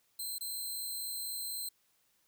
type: tone with dropouts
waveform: 5% pulse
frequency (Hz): 4108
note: C8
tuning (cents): -33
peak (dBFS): -30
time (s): 0.19-1.69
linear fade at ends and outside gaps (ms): 5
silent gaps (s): 0.384-0.408
effects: white hiss -73 dBFS RMS until 2.27 s